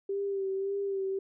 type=tone with vibrato; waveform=sine; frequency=392 Hz; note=G4; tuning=in tune; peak=-29 dBFS; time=0.09-1.19 s; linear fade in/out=5 ms; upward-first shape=sine; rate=1.8 Hz; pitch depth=34 cents each way; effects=none